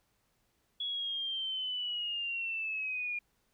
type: linear sweep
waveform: sine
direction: down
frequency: 3372 to 2412 Hz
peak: -33 dBFS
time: 0.8-3.19 s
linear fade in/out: 5 ms
effects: pink hiss -75 dBFS RMS until 3.53 s